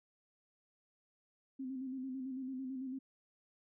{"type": "tone with vibrato", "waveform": "sine", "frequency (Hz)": 261.6, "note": "C4", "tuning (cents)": 0, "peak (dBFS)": -39, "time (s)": [1.59, 2.99], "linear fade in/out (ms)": 10, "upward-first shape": "square", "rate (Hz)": 9, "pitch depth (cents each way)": 41, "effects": []}